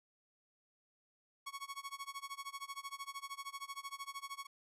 sawtooth tone with tremolo, 1108.7 Hz, C#6, in tune, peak -37 dBFS, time 1.46-4.47 s, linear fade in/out 10 ms, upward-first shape sine, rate 13 Hz, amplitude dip 95%, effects resampled to 32000 Hz

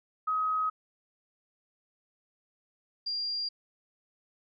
sine tone pair in turn, 1266 / 4780 Hz, D#6 / D8, +30 / +30 cents, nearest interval octave + major seventh, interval 2300 cents, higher second, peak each -26 / -30 dBFS, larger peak first, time 0.27-0.7 / 3.06-3.49 s, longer neither, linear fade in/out 10 ms, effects none

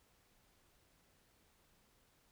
silence, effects pink hiss -72 dBFS RMS until 2.31 s

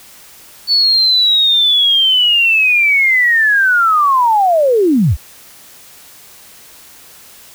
sine linear sweep, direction down, 4483 to 48.13 Hz, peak -8 dBFS, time 0.67-5.17 s, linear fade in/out 50 ms, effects white hiss -40 dBFS RMS until 7.54 s

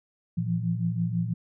sine tone cluster, 115.4 / 167.8 / 173.9 Hz, A#2 / E3 / F3, -17 / +31 / -7 cents, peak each -29 dBFS, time 0.37-1.34 s, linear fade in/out 10 ms, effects none

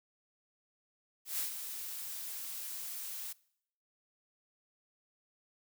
blue noise with ADSR envelope, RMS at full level -34 dBFS, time 1.25-3.33 s, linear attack 140 ms, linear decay 110 ms, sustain -8 dB, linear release 9 ms, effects noise-tail reverb RT60 0.7 s tail -23 dB re dry

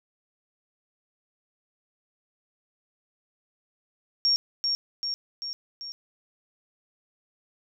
sine tone with echo, 5540 Hz, F8, 15 cents flat, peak -19 dBFS, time 4.25-4.36 s, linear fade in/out 0 ms, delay 390 ms, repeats 4, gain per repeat -4 dB, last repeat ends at 5.92 s, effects none

